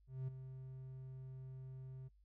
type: tone with ADSR envelope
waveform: triangle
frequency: 130.81 Hz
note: C3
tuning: in tune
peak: -36 dBFS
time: 0.07-2.09 s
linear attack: 210 ms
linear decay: 9 ms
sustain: -10 dB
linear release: 20 ms
effects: noise-tail reverb RT60 0.1 s tail -23 dB re dry + added 50 Hz sine -66 dBFS peak until 2.24 s